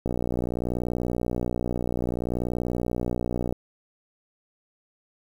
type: click train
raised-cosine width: 2 ms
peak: -14 dBFS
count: 211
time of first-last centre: 0.06-3.525 s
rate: 60.6 Hz
effects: 8-bit